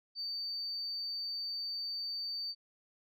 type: tone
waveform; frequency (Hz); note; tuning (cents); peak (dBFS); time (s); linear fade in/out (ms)
sine; 4592; D8; -40; -35; 0.15-2.55; 50
effects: tanh soft clip ceiling -31 dBFS